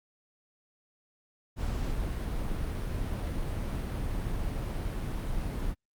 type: noise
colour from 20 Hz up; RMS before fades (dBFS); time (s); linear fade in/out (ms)
brown; -32; 1.56-5.75; 50
effects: Opus 48 kbps